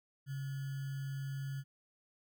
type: tone with sample-and-hold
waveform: sine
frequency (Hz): 136.9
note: C#3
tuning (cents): -21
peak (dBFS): -37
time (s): 0.26-1.64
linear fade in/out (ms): 50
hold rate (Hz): 1575
effects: none